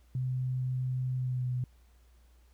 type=tone with pitch glide; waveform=sine; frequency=128.1 to 125.32 Hz; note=C3 to B2; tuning=-36 to +26 cents; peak=-29 dBFS; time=0.15-1.64 s; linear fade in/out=2 ms; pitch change=-38 cents; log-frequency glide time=1.16-1.5 s; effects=added 60 Hz sine -58 dBFS peak until 2.53 s + pink hiss -70 dBFS RMS until 2.53 s